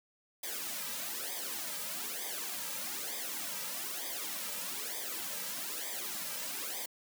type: noise with flanger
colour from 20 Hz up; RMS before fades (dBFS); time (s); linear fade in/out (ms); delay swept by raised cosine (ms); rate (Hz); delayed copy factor
white; -39; 0.43-6.86; 5; 0.71 to 2.81; 1.1; -0.85
effects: high-pass 200 Hz 12 dB/octave